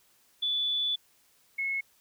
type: tone pair in turn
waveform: sine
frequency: 3465 / 2183 Hz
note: A7 / C#7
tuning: -27 / -27 cents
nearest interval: minor sixth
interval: 800 cents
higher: first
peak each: -26 / -28 dBFS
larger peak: first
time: 0.42-0.96 / 1.58-1.81 s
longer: first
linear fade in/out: 10 ms
effects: white hiss -65 dBFS RMS until 2 s